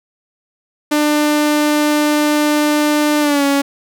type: tone with pitch glide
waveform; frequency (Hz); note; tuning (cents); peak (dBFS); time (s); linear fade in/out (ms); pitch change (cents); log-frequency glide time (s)
sawtooth; 298.5 to 280.1; D4 to C#4; +28 to +18; -8; 0.91-3.62; 10; -110; 3.2-3.44
effects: none